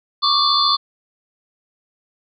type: tone cluster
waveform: sine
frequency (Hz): 1111 / 1185 / 3499 / 4223 / 4597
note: C#6 / D6 / A7 / C8 / D8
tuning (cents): +4 / +15 / -10 / +15 / -38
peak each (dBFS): -20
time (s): 0.22-0.77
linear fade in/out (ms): 20
effects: none